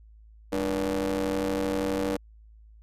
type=ring-modulated tone; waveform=30% pulse; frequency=92.5 Hz; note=F#2; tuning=in tune; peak=-20 dBFS; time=0.52-2.17 s; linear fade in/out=10 ms; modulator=389 Hz; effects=added 54 Hz sine -49 dBFS peak until 2.82 s + resampled to 32000 Hz